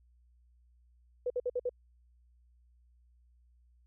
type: tone bursts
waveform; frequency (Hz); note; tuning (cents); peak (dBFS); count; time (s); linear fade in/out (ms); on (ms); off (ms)
sine; 493.9; B4; 0; -29; 5; 1.26-1.694; 5; 42; 56
effects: added 60 Hz sine -62 dBFS peak until 3.86 s